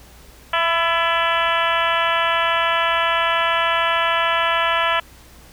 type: harmonic tone with a mistuned harmonic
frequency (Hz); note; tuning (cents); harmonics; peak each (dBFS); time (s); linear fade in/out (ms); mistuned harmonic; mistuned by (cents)
333.2; E4; +19; 2 / 3 / 4 / 5 / 6 / 7 / 8 / 9 / 10; -24 / -22 / -22 / -24 / -29 / -28 / -28 / -26 / -32; 0.53-5; 5; 5; +42
effects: added 60 Hz sine -47 dBFS peak until 5.52 s + pink hiss -47 dBFS RMS until 5.52 s